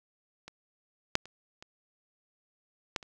clicks, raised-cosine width 0.2 ms, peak -27 / -6 / -30 / -29 / -13 / -30 dBFS, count 6, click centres 0.48 / 1.154 / 1.256 / 1.625 / 2.962 / 3.028 s, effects none

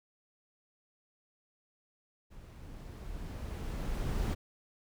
brown noise with level ramp, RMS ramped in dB -51 to -31 dBFS, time 2.3-4.35 s, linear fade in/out 20 ms, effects none

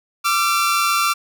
sawtooth tone pair together, 1174.7 / 1360.5 Hz, D6 / F6, 0 / -46 cents, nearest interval minor third, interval 254 cents, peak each -15 dBFS, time 0.24-1.14 s, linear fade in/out 20 ms, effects none

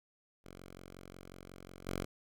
5% pulse tone with level steps, 45.52 Hz, F#1, 28 cents flat, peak -39 / -25 dBFS, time 0.44-2.05 s, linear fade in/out 10 ms, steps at 1.86 s, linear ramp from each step 20 ms, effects none

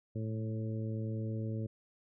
harmonic tone with a mistuned harmonic, 110 Hz, A2, in tune, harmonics 1 / 2 / 3 / 4 / 5, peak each -35 / -41 / -45 / -47 / -49 dBFS, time 0.15-1.67 s, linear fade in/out 10 ms, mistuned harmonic 1, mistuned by +22 cents, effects none

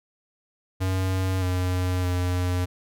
square tone with pitch steps, 93.9 / 91.1 / 89.9 Hz, F#2 / F#2 / F#2, +26 / -26 / -49 cents, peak -23 dBFS, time 0.8-2.66 s, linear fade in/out 20 ms, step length 620 ms, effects none

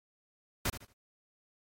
pink noise with echo, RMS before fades -31 dBFS, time 0.65-0.7 s, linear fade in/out 5 ms, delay 76 ms, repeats 3, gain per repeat -12 dB, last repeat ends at 0.928 s, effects AAC 48 kbps

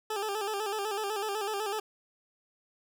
20% pulse tone with vibrato, 415.3 Hz, G#4, in tune, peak -26 dBFS, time 0.1-1.8 s, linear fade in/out 5 ms, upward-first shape square, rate 8 Hz, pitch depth 74 cents each way, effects none

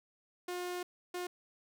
sawtooth tone bursts at uneven times, 357.4 Hz, F4, 40 cents sharp, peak -33 dBFS, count 2, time 0.48-0.83 / 1.14-1.27 s, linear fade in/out 5 ms, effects none

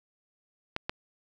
clicks, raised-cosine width 0.3 ms, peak -14 dBFS, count 2, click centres 0.764 / 0.895 s, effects none

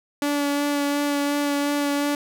sawtooth tone with vibrato, 287.4 Hz, D4, 37 cents flat, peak -17 dBFS, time 0.22-2.15 s, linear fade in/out 2 ms, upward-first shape sine, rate 2.8 Hz, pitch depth 14 cents each way, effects none

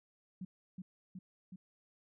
sine tone with echo, 185 Hz, F#3, in tune, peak -40 dBFS, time 0.41-0.45 s, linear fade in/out 5 ms, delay 370 ms, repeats 3, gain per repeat -2 dB, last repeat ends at 1.56 s, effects none

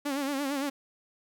sawtooth tone with vibrato, 279.1 Hz, C#4, 12 cents sharp, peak -25 dBFS, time 0.05-0.7 s, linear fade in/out 10 ms, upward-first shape sine, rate 8.8 Hz, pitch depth 83 cents each way, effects none

